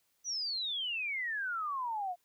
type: exponential sweep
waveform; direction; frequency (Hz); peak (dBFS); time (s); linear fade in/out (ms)
sine; down; 6030 to 691; -33; 0.24-2.16; 50
effects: white hiss -75 dBFS RMS until 2.24 s